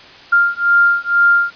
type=beating tone pair; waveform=sine; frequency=1396.9 / 1399 Hz; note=F6 / F6; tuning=0 / +3 cents; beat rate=2.1 Hz; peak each=-13 dBFS; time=0.32-1.51 s; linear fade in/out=10 ms; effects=white hiss -39 dBFS RMS until 1.55 s + resampled to 11025 Hz